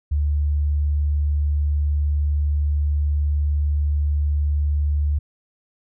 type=tone; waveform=sine; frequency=73.4 Hz; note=D2; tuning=in tune; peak=-17 dBFS; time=0.11-5.19 s; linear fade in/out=10 ms; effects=none